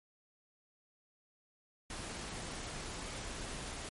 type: noise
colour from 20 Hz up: pink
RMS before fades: -43 dBFS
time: 1.9-3.89 s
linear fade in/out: 2 ms
effects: MP3 48 kbps